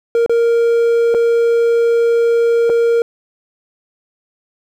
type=tone with dropouts; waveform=triangle; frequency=466.2 Hz; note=A#4; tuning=in tune; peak=-8 dBFS; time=0.15-3.02 s; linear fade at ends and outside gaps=1 ms; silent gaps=0.262-0.295 / 1.142-1.147 / 2.695-2.699 s; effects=8-bit